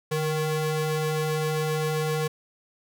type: ring-modulated tone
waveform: 45% pulse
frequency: 310.4 Hz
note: D#4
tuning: 4 cents flat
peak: -21 dBFS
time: 0.11-2.28 s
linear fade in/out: 10 ms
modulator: 159 Hz
effects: none